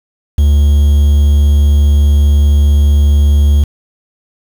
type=tone with quantisation; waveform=triangle; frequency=72.4 Hz; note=D2; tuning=24 cents flat; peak=-3 dBFS; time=0.38-3.64 s; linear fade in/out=5 ms; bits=5; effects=none